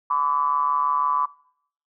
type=ring-modulated tone; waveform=triangle; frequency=73 Hz; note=D2; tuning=10 cents flat; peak=-14 dBFS; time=0.1-1.26 s; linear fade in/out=10 ms; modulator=1080 Hz; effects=noise-tail reverb RT60 0.7 s tail -24 dB re dry